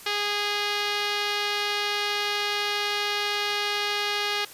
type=tone with low-pass filter; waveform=5% pulse; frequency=412.2 Hz; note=G#4; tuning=13 cents flat; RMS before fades=-27 dBFS; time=0.06-4.45 s; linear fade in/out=5 ms; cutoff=4400 Hz; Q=1.1; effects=white hiss -45 dBFS RMS until 4.53 s + resampled to 32000 Hz